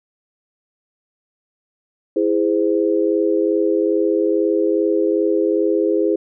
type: chord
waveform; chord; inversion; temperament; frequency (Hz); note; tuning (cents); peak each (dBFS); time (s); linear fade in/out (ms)
sine; E augmented; none; just; 329.6 / 412 / 515; E4 / G#4 / B#4; 0 / -14 / -28; -18 / -18 / -21; 2.16-6.16; 5
effects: none